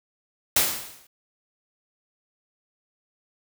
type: noise with exponential decay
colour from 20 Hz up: white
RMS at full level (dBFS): -17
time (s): 0.56-1.07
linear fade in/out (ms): 5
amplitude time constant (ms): 110
effects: none